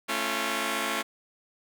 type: chord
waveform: 5% pulse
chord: A augmented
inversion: none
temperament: just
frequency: 220 / 275 / 343.8 Hz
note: A3 / C#4 / E#4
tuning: 0 / -14 / -27 cents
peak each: -21 dBFS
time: 0.08-1.03 s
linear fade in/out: 20 ms
effects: none